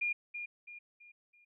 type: tone with echo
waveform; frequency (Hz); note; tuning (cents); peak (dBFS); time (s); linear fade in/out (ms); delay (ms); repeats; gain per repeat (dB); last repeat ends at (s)
sine; 2417; D7; +49; -30; 0.01-0.13; 10; 330; 4; -8; 1.45
effects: none